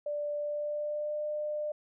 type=tone with pitch glide; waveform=sine; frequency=588 to 600.4 Hz; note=D5 to D5; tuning=+2 to +38 cents; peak=-31 dBFS; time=0.06-1.72 s; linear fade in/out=5 ms; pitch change=+36 cents; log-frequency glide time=0.36-1.22 s; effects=none